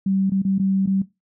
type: tone with dropouts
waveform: sine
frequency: 193 Hz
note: G3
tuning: 27 cents flat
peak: -17 dBFS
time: 0.06-1.02 s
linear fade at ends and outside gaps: 5 ms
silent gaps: 0.298-0.318 / 0.42-0.449 / 0.583-0.596 / 0.861-0.873 s
effects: noise-tail reverb RT60 0.2 s tail -17 dB re dry

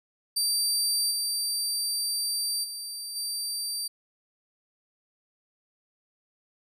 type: tone with level steps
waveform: 25% pulse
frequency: 4672 Hz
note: D8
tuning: 10 cents flat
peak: -19 / -22 / -30 / -25 dBFS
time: 0.36-3.88 s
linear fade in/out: 10 ms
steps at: 1.1 / 2.63 / 3.15 s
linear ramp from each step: 20 ms
effects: none

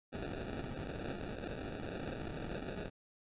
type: noise with sample-and-hold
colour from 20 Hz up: blue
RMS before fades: -42 dBFS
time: 0.12-2.9 s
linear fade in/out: 20 ms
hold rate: 1050 Hz
effects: resampled to 8000 Hz

